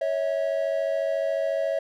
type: tone pair together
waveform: triangle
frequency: 554.4 / 648.5 Hz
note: C#5 / E5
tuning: 0 / -28 cents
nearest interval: minor third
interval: 272 cents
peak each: -24 dBFS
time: 0.01-1.79 s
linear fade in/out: 5 ms
effects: none